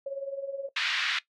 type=tone with tremolo; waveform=sine; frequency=550 Hz; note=C#5; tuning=14 cents flat; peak=-28 dBFS; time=0.06-0.69 s; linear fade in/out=5 ms; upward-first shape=triangle; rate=19 Hz; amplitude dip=75%
type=band-pass noise; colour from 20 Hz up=pink; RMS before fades=-29 dBFS; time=0.76-1.19 s; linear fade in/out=5 ms; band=1500 to 4000 Hz; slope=24 dB/octave
effects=noise-tail reverb RT60 0.1 s tail -17 dB re dry